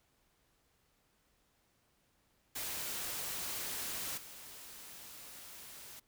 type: noise with level steps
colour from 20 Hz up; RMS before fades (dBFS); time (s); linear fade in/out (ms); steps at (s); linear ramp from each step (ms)
white; -40 / -51; 2.55-6; 10; 4.17; 10
effects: pink hiss -74 dBFS RMS until 6.07 s